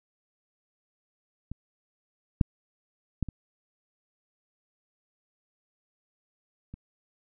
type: clicks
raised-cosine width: 5 ms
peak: -24 / -7 / -14 / -24 / -28 dBFS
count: 5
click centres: 1.516 / 2.412 / 3.227 / 3.287 / 6.74 s
effects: none